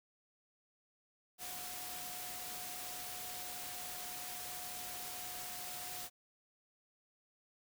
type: tone in noise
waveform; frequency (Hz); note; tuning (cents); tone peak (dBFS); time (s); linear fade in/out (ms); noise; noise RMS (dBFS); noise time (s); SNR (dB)
sine; 725; F#5; -35; -52; 1.38-6.1; 50; white; -45; 1.38-6.1; -10
effects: none